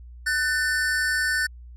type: tone pair together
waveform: square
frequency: 1500 / 1784.9 Hz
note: F#6 / A6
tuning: +23 / +24 cents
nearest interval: minor third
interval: 301 cents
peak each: -25 dBFS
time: 0.26-1.47 s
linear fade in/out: 10 ms
effects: added 60 Hz sine -40 dBFS peak until 1.76 s + low-pass 11000 Hz 12 dB/octave